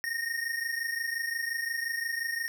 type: tone pair together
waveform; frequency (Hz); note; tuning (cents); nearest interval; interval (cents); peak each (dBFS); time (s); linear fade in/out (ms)
square; 1839 / 1864.7; A#6 / A#6; -24 / 0; unison; 24; -33 / -35; 0.04-2.48; 0
effects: none